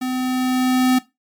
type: tone with level ramp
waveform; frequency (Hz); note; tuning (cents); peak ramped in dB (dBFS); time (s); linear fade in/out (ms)
square; 255.2; C4; -43; -22 to -13; 0.01-0.99; 10
effects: noise-tail reverb RT60 0.2 s tail -17 dB re dry + MP3 96 kbps